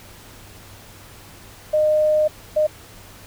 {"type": "tone bursts at uneven times", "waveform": "sine", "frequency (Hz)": 612, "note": "D#5", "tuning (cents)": -29, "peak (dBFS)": -14, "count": 2, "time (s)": [[1.73, 2.28], [2.56, 2.67]], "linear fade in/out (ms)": 10, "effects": ["added 99 Hz sine -48 dBFS peak until 3.26 s", "pink hiss -44 dBFS RMS until 3.26 s"]}